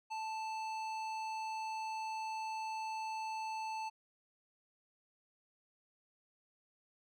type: tone with hard clipping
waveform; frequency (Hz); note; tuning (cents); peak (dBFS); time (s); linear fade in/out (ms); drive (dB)
sine; 880; A5; 0; -40; 0.1-3.9; 20; 13
effects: none